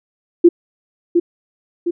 sine tone with echo, 344.8 Hz, F4, 22 cents flat, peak -3 dBFS, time 0.44-0.49 s, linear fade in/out 10 ms, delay 710 ms, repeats 2, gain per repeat -6 dB, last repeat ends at 1.91 s, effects none

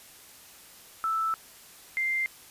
sine tone pair in turn, 1318.5 / 2093 Hz, E6 / C7, 0 / 0 cents, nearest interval minor sixth, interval 800 cents, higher second, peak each -25 dBFS, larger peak neither, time 1.04-1.34 / 1.97-2.26 s, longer first, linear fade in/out 0 ms, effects white hiss -51 dBFS RMS until 2.5 s + resampled to 32000 Hz

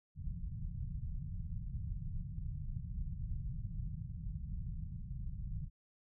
pink low-pass noise, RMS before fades -41 dBFS, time 0.15-5.7 s, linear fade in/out 50 ms, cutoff 170 Hz, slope 48 dB/octave, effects none

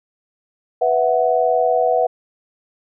sine chord, B suspended fourth, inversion none, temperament equal, 493.9 / 659.3 / 740 Hz, B4 / E5 / F#5, 0 / 0 / 0 cents, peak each -18 dBFS, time 0.81-2.07 s, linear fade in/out 10 ms, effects none

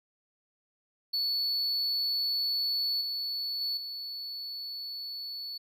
triangle tone with level steps, 4435 Hz, C#8, in tune, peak -26 / -30 / -28 / -35 dBFS, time 1.13-5.58 s, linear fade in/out 10 ms, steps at 3.01 / 3.61 / 3.77 s, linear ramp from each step 2 ms, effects none

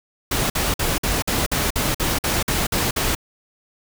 pink noise bursts, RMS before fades -21 dBFS, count 12, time 0.31-3.151 s, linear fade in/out 5 ms, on 190 ms, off 51 ms, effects none

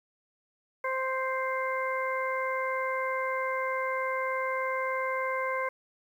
harmonic tone, 523.3 Hz, C5, in tune, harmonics 1 / 2 / 3 / 4, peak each -32 / -32 / -37 / -35 dBFS, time 0.84-5.69 s, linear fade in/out 5 ms, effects 10-bit

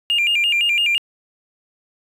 triangle tone with vibrato, 2599 Hz, E7, 25 cents flat, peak -12 dBFS, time 0.1-0.98 s, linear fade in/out 0 ms, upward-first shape square, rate 5.9 Hz, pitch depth 150 cents each way, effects tanh soft clip ceiling -11 dBFS

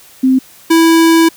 sine / square tone pair in turn, 260.8 / 328.6 Hz, C4 / E4, -5 / -5 cents, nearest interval major third, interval 400 cents, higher second, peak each -6 dBFS, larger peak neither, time 0.23-0.39 / 0.7-1.29 s, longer second, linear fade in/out 10 ms, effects white hiss -41 dBFS RMS until 1.36 s

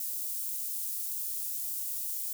white high-pass noise, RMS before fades -35 dBFS, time 0-2.33 s, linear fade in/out 2 ms, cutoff 10000 Hz, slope 12 dB/octave, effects none

